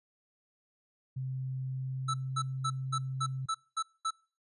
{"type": "tone with pitch glide", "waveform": "sine", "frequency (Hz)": [130.81, 131.87], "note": ["C3", "C3"], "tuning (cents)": [0, 14], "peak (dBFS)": -33, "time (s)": [1.16, 3.46], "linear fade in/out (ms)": 10, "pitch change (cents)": 14, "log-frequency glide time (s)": [1.62, 2.49]}
{"type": "tone bursts", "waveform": "square", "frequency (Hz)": 1315, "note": "E6", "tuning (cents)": -5, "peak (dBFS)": -30, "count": 8, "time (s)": [2.08, 4.108], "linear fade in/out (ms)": 10, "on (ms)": 61, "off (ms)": 220}
{"effects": ["noise-tail reverb RT60 0.4 s tail -25 dB re dry", "resampled to 24000 Hz"]}